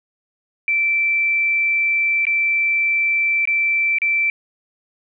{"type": "tone with dropouts", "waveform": "sine", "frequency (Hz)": 2335, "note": "D7", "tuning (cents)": -11, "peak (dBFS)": -15, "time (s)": [0.68, 4.3], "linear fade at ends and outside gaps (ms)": 1, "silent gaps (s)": [[2.253, 2.268], [3.454, 3.474], [3.985, 4.018]], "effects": []}